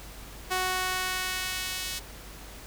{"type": "tone with high-pass filter sweep", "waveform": "sawtooth", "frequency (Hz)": 370, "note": "F#4", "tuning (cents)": 0, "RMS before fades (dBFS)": -31, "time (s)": [0.5, 2], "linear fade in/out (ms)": 20, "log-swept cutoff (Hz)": [740, 3500], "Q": 0.84, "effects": ["added 50 Hz sine -46 dBFS peak until 2.66 s", "pink hiss -46 dBFS RMS until 2.66 s"]}